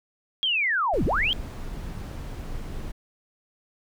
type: linear two-way sweep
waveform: sine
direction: down then up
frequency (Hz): 3295 to 39.07 to 3295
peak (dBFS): -21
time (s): 0.43-1.33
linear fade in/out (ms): 0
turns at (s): 1.05
type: noise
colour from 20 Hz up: brown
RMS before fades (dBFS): -33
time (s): 0.93-2.92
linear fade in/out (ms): 10
effects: none